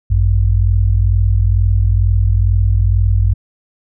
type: tone pair together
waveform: sine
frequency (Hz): 53.61 / 95.8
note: A1 / G2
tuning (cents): -44 / -39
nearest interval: minor seventh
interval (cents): 1005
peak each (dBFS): -12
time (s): 0.1-3.34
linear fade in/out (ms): 10
effects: none